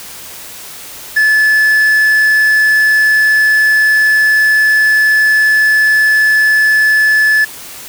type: tone with quantisation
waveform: triangle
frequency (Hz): 1730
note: A6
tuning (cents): -30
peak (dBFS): -5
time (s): 1.16-7.45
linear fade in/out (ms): 10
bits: 5
effects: white hiss -30 dBFS RMS until 7.88 s